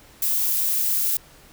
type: noise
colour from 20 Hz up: violet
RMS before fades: -22 dBFS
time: 0.22-1.17 s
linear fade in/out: 2 ms
effects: pink hiss -50 dBFS RMS until 1.52 s